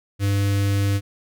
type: tone with notch filter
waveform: square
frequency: 99.7 Hz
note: G2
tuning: 30 cents sharp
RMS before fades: -20 dBFS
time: 0.19-1.01 s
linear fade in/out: 50 ms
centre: 840 Hz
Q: 0.96
effects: none